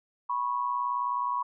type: tone pair together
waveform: sine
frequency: 980.8 / 1100 Hz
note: B5 / C#6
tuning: -12 / -14 cents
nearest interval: major second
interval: 198 cents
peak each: -29 / -30 dBFS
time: 0.29-1.43 s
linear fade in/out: 10 ms
effects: none